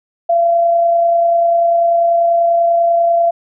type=tone with amplitude modulation; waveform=sine; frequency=681 Hz; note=F5; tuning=44 cents flat; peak=-8 dBFS; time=0.29-3.31 s; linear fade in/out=10 ms; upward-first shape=sine; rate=30.2 Hz; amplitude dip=25%; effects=none